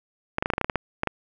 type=clicks; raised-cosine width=0.5 ms; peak=-8 dBFS; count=12; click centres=0.384 / 0.425 / 0.459 / 0.502 / 0.536 / 0.581 / 0.613 / 0.645 / 0.698 / 0.757 / 1.034 / 1.073 s; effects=none